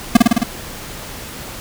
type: tone with echo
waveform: square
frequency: 234 Hz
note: A#3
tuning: 7 cents sharp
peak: -3 dBFS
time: 0.15-0.17 s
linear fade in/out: 5 ms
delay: 53 ms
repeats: 5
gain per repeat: -2 dB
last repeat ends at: 0.435 s
effects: pink hiss -31 dBFS RMS until 1.6 s